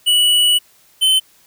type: tone pair in turn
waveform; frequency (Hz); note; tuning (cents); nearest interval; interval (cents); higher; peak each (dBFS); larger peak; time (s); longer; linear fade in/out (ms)
square; 2945 / 3064; F#7 / G7; -9 / -40; minor second; 69; second; -11; neither; 0.06-0.59 / 1.01-1.2; first; 20
effects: white hiss -52 dBFS RMS until 1.46 s